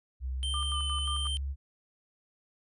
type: tone with pitch glide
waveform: sine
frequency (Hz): 64.5 to 68.73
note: C2 to C#2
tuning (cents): -24 to -14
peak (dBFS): -31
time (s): 0.2-1.56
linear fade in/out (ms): 50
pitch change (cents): +110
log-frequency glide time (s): 0.42-0.57
type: tone with vibrato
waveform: square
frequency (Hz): 3090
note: G7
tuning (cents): -26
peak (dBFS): -33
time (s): 0.43-1.37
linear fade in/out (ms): 0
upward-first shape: square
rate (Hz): 1.6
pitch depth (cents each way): 20
type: tone with tremolo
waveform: sine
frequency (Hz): 1195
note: D6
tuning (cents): +30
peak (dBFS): -35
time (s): 0.54-1.27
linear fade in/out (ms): 0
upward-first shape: square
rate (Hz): 5.6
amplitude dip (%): 75
effects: resampled to 24000 Hz